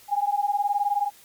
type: beating tone pair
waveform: sine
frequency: 807 / 826 Hz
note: G#5 / G#5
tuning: -50 / -10 cents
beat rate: 19 Hz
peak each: -24 dBFS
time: 0.08-1.11 s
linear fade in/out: 50 ms
effects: white hiss -52 dBFS RMS until 1.24 s + MP3 96 kbps